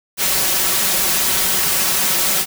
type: noise with comb filter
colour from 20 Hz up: white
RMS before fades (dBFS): -17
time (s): 0.17-2.46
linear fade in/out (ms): 50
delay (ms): 5.3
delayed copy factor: +0.6
effects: none